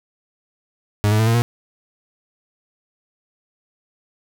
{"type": "tone with pitch steps", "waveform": "40% pulse", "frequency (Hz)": [103.83, 107.37, 111.03, 114.81, 118.72], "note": ["G#2", "A2", "A2", "A#2", "A#2"], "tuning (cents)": [0, -42, 16, -26, 32], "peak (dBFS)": -13, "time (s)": [1.04, 1.42], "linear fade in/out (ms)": 0, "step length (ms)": 76, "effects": []}